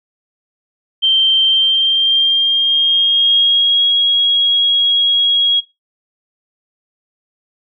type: tone with pitch glide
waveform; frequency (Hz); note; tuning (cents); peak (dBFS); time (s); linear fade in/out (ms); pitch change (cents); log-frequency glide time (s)
sine; 3136 to 3303; G7 to G#7; 0 to -10; -9; 1.02-5.61; 20; +90; 1.45-3.88
effects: noise-tail reverb RT60 0.2 s tail -18 dB re dry